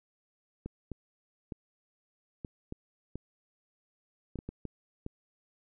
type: clicks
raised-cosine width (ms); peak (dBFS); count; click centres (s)
3; -25; 11; 0.66 / 0.917 / 1.522 / 2.448 / 2.724 / 3.156 / 4.357 / 4.389 / 4.49 / 4.653 / 5.064
effects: none